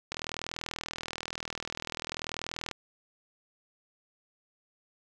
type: click train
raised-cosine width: 0.2 ms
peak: -17 dBFS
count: 106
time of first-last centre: 0.12-2.713 s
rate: 40.5 Hz
effects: none